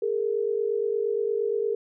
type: tone pair together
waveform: sine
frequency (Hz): 411.3 / 459.9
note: G#4 / A#4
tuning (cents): -17 / -23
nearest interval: major second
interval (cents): 194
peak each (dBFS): -26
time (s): 0.02-1.75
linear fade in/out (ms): 5
effects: none